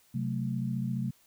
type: chord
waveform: sine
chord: F# diminished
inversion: second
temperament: equal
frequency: 130.81 / 185 / 220 Hz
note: C3 / F#3 / A3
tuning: 0 / 0 / 0 cents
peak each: -32 / -35 / -34 dBFS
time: 0.14-1.11 s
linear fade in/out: 10 ms
effects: white hiss -64 dBFS RMS until 1.26 s